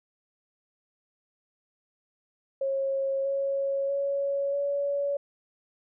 sine tone with pitch steps, 543 / 550.6 / 558.3 / 566.1 Hz, C#5 / C#5 / C#5 / C#5, -36 / -12 / +12 / +36 cents, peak -25 dBFS, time 2.61-5.17 s, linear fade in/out 5 ms, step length 640 ms, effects none

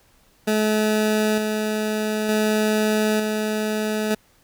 20% pulse tone with tremolo, 214.7 Hz, A3, 42 cents flat, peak -13 dBFS, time 0.47-4.15 s, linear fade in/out 10 ms, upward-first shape square, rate 0.55 Hz, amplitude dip 35%, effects pink hiss -58 dBFS RMS until 4.43 s

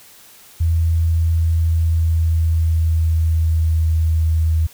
sine tone with pitch glide, 82.4 to 80.29 Hz, E2 to E2, 0 to -45 cents, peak -13 dBFS, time 0.6-4.67 s, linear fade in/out 10 ms, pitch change -45 cents, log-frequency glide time 1.18-4.11 s, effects white hiss -45 dBFS RMS until 4.73 s

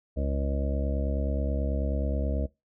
harmonic tone, 69.3 Hz, C#2, in tune, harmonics 1 / 2 / 3 / 4 / 5 / 7 / 8 / 9, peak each -27 / -38 / -36 / -37 / -43 / -39 / -39 / -38 dBFS, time 0.16-2.47 s, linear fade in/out 20 ms, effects noise-tail reverb RT60 0.2 s tail -20 dB re dry

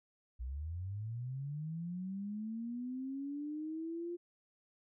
sine linear sweep, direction up, 58 to 350.9 Hz, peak -38 dBFS, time 0.39-4.17 s, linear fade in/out 20 ms, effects none

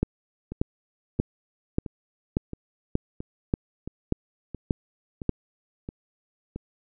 two click trains, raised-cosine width 3 ms, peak -9 / -21 dBFS, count 10 / 10, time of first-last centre 0.03-5.293 / 0.52-6.56 s, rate 1.71 / 1.49 Hz, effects none

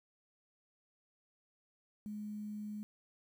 sine tone with quantisation, 210 Hz, G#3, 19 cents sharp, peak -40 dBFS, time 2.06-2.83 s, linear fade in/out 0 ms, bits 11, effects none

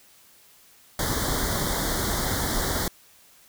pink band-stop noise, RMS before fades -26 dBFS, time 0.99-2.88 s, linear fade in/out 2 ms, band 2100 to 3200 Hz, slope 96 dB/octave, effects white hiss -55 dBFS RMS until 3.48 s

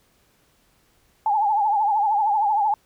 sine tone with vibrato, 840 Hz, G#5, 19 cents sharp, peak -17 dBFS, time 1.26-2.74 s, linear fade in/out 2 ms, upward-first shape triangle, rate 13 Hz, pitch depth 110 cents each way, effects pink hiss -62 dBFS RMS until 2.85 s

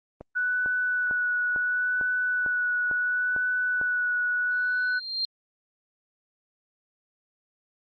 click train, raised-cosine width 1 ms, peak -24 dBFS, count 9, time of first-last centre 0.21-3.814 s, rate 2.22 Hz
sine tone with vibrato, 1480 Hz, F#6, in tune, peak -23 dBFS, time 0.35-5 s, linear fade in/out 20 ms, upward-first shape sine, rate 0.71 Hz, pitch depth 14 cents each way
sine tone with exponential growth, 4186 Hz, C8, in tune, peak -23 dBFS, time 4.51-5.25 s, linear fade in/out 1 ms, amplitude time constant 160 ms
effects Opus 24 kbps

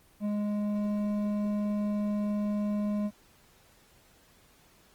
sine tone with hard clipping, 207.5 Hz, G#3, 1 cent flat, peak -29 dBFS, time 0.2-3.11 s, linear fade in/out 50 ms, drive 8 dB, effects pink hiss -61 dBFS RMS until 4.94 s + Opus 24 kbps

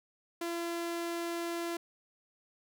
sawtooth tone, 340 Hz, F4, 46 cents flat, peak -30 dBFS, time 0.41-1.77 s, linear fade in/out 5 ms, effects none

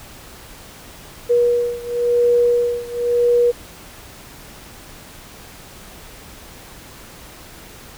sine beating tone pair, 480.1 / 481.05 Hz, B4 / B4, -49 / -46 cents, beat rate 0.95 Hz, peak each -16 / -18 dBFS, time 1.29-3.52 s, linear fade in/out 20 ms, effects pink hiss -40 dBFS RMS until 7.97 s

